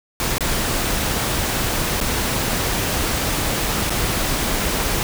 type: noise with dropouts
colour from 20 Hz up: pink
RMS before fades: -21 dBFS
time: 0.2-5.03 s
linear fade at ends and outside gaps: 0 ms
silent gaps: 0.382-0.407 / 2.003-2.012 / 3.896-3.904 s
effects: none